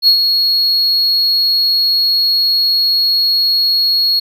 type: tone with ADSR envelope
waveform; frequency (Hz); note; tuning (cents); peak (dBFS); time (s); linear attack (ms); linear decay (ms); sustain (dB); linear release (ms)
triangle; 4319; C#8; -46; -3; 0.02-4.2; 55; 88; -6; 12
effects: none